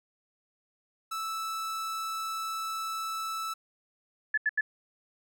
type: tone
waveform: 45% pulse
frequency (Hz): 1314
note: E6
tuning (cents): -6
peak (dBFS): -32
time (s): 1.11-3.54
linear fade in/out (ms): 10
type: tone bursts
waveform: sine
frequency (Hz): 1722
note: A6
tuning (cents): -38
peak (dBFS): -23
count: 3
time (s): 4.34-4.61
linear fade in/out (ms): 5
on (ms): 36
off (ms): 81
effects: none